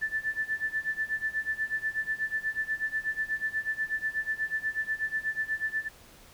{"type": "tone with tremolo", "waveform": "sine", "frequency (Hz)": 1760, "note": "A6", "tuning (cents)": 0, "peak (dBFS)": -25, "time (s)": [0.01, 5.89], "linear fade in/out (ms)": 20, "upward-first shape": "sine", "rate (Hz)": 8.2, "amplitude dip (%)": 90, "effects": ["pink hiss -54 dBFS RMS until 6.33 s"]}